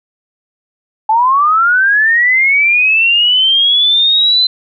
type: linear sweep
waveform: sine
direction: up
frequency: 854 to 4066 Hz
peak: -7 dBFS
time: 1.09-4.47 s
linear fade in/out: 5 ms
effects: none